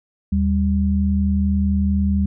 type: tone pair together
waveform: sine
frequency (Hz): 77.78 / 197.81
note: D#2 / G3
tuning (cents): 0 / +16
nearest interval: octave + major third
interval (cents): 1616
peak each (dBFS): -18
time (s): 0.32-2.26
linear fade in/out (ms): 5
effects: none